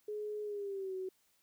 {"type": "tone with pitch glide", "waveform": "sine", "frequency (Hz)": [421, 375.1], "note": ["G#4", "F#4"], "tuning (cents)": [24, 24], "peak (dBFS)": -37, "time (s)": [0.08, 1.09], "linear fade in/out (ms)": 5, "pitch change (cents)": -200, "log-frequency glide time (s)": [0.43, 0.95], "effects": ["white hiss -73 dBFS RMS until 1.42 s"]}